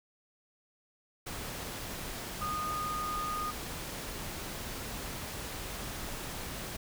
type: tone in noise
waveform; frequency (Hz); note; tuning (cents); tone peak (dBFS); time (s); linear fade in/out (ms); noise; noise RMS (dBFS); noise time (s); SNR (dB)
sine; 1231; D#6; -19; -33; 2.41-3.51; 10; pink; -40; 1.26-6.77; +4
effects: none